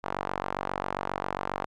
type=tone with band-pass filter; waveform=sawtooth; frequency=47.42 Hz; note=F#1; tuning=43 cents sharp; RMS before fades=-33 dBFS; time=0.03-1.66 s; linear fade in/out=20 ms; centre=960 Hz; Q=1.6; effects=none

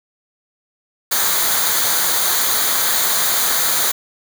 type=noise with comb filter; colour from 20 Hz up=white; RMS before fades=-17 dBFS; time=1.11-3.92 s; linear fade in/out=10 ms; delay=0.37 ms; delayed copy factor=-0.65; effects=none

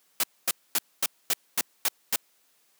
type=noise bursts; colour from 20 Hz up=white; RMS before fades=-24 dBFS; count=8; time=0.2-2.16 s; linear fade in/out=2 ms; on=35 ms; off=240 ms; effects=white hiss -66 dBFS RMS until 2.79 s + high-pass 200 Hz 12 dB/octave

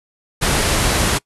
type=low-pass noise; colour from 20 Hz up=pink; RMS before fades=-17 dBFS; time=0.41-1.19 s; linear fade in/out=20 ms; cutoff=12000 Hz; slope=96 dB/octave; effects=noise-tail reverb RT60 0.1 s tail -24 dB re dry

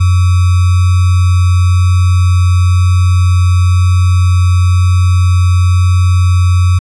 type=tone with sample-and-hold; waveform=sine; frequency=90.1 Hz; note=F#2; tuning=45 cents flat; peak=-5 dBFS; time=0-6.79 s; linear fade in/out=10 ms; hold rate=1225 Hz; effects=resampled to 24000 Hz

